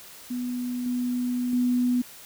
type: tone with level steps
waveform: sine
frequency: 246.9 Hz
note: B3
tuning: in tune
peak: -27 / -24 / -20 dBFS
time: 0.3-2.02 s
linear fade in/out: 10 ms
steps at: 0.86 / 1.53 s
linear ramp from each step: 2 ms
effects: white hiss -46 dBFS RMS until 2.25 s